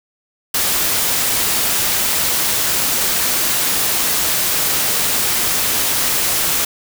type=noise; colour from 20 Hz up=white; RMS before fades=-17 dBFS; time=0.54-6.65 s; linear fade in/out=5 ms; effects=none